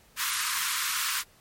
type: high-pass noise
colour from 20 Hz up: pink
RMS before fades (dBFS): -29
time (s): 0.16-1.24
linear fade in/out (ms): 50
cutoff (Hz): 1000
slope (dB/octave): 96
effects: pink hiss -59 dBFS RMS until 1.4 s + MP3 64 kbps